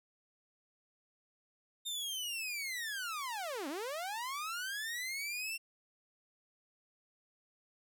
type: linear two-way sweep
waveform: sawtooth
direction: down then up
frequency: 3668 to 261.6 to 2727 Hz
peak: -34 dBFS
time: 1.85-5.58 s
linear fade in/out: 20 ms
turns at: 3.68 s
effects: none